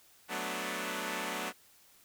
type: chord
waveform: 5% pulse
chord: B minor seventh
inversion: second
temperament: equal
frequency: 185 / 220 / 246.9 / 293.7 Hz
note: F#3 / A3 / B3 / D4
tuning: 0 / 0 / 0 / 0 cents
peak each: -29 dBFS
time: 0.28-1.53 s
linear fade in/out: 50 ms
effects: white hiss -62 dBFS RMS until 2.04 s